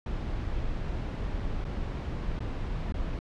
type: noise with dropouts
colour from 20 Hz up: brown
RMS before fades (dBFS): -32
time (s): 0.06-3.19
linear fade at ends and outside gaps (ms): 2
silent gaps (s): 1.643-1.65 / 2.392-2.404 / 2.923-2.941
effects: low-pass 4000 Hz 12 dB/octave